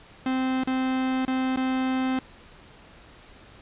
45% pulse tone with dropouts, 260 Hz, C4, 11 cents flat, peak -23 dBFS, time 0.26-2.19 s, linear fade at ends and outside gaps 2 ms, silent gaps 0.636-0.673 / 1.251-1.279 / 1.561-1.572 s, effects pink hiss -50 dBFS RMS until 3.61 s + resampled to 8000 Hz

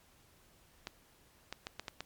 clicks, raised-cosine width 0.2 ms, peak -22 dBFS, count 6, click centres 0.871 / 1.526 / 1.669 / 1.796 / 1.882 / 2.006 s, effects pink hiss -65 dBFS RMS until 2.05 s + MP3 96 kbps

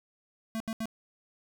square tone bursts, 223.4 Hz, A3, 27 cents sharp, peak -32 dBFS, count 3, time 0.55-0.856 s, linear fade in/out 0 ms, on 52 ms, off 75 ms, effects none

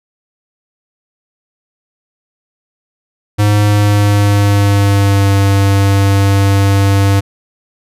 square tone with pitch glide, 103.83 to 98.8 Hz, G#2 to G2, 0 to +14 cents, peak -8 dBFS, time 3.38-7.21 s, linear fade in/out 20 ms, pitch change -86 cents, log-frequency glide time 3.65-5.33 s, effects resampled to 32000 Hz

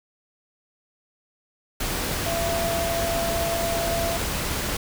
sine tone in noise, 674 Hz, E5, 38 cents sharp, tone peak -25 dBFS, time 2.26-4.17 s, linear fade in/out 5 ms, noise pink, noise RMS -27 dBFS, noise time 1.8-4.77 s, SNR -1 dB, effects none

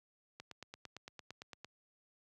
click train, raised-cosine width 0.2 ms, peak -30 dBFS, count 12, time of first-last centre 0.4-1.646 s, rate 8.83 Hz, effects high-pass 80 Hz 12 dB/octave

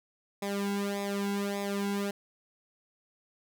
sawtooth tone with flanger, 200.6 Hz, G3, 40 cents sharp, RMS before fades -32 dBFS, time 0.42-2.11 s, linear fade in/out 5 ms, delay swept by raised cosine 0.67 to 1.67 ms, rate 1.7 Hz, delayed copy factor -0.85, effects none

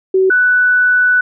sine tone pair in turn, 378.4 / 1487.6 Hz, F#4 / F#6, +39 / +9 cents, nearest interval 2 octaves, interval 2370 cents, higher second, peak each -8 dBFS, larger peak neither, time 0.14-0.3 / 0.3-1.21 s, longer second, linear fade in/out 5 ms, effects none

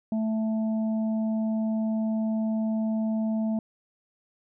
harmonic tone, 220 Hz, A3, in tune, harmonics 1 / 3 / 4, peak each -24 / -36 / -46 dBFS, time 0.12-3.59 s, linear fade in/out 2 ms, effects none

